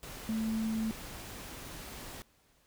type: tone in noise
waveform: sine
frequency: 221.2 Hz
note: A3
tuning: 9 cents sharp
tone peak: -30 dBFS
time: 0.29-0.91 s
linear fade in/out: 0 ms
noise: pink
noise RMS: -45 dBFS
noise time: 0.03-2.22 s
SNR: +12 dB
effects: pink hiss -68 dBFS RMS until 2.66 s